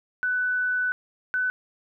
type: tone pair in turn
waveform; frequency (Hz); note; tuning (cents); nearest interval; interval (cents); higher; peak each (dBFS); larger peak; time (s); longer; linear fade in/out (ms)
sine; 1495 / 1502.9; F#6 / F#6; +17 / +27; unison; 10; second; -22; neither; 0.23-0.92 / 1.34-1.5; first; 0
effects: none